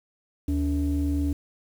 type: tone pair together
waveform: sine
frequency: 75.4 / 285.3 Hz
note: D2 / C#4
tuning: +46 / +50 cents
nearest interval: octave + major seventh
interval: 2304 cents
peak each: -23 / -24 dBFS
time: 0.48-1.33 s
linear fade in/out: 5 ms
effects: tanh soft clip ceiling -18 dBFS + 8-bit